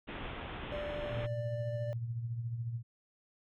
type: low-pass noise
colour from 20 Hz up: pink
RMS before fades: -42 dBFS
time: 0.07-1.27 s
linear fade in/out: 20 ms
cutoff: 3500 Hz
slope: 96 dB/octave
type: tone with vibrato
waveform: triangle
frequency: 589 Hz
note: D5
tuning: 5 cents sharp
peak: -36 dBFS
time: 0.72-1.93 s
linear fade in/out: 0 ms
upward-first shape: sine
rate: 13 Hz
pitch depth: 8 cents each way
type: tone with tremolo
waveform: sine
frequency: 116.9 Hz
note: A#2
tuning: 5 cents sharp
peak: -32 dBFS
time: 1.09-2.83 s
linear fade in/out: 50 ms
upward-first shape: triangle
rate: 14 Hz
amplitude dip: 60%
effects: none